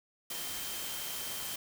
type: tone in noise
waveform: sine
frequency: 3136 Hz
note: G7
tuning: in tune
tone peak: -46 dBFS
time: 0.3-1.56 s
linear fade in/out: 5 ms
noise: white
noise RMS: -39 dBFS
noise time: 0.3-1.56 s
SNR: -10 dB
effects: none